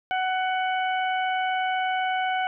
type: harmonic tone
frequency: 746 Hz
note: F#5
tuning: 14 cents sharp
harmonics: 1 / 2 / 3 / 4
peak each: -24 / -30 / -34 / -36 dBFS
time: 0.11-2.47 s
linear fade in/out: 0 ms
effects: none